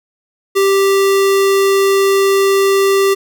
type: tone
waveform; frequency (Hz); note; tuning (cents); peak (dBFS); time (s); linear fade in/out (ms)
square; 392; G4; 0; -10; 0.55-3.15; 20
effects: none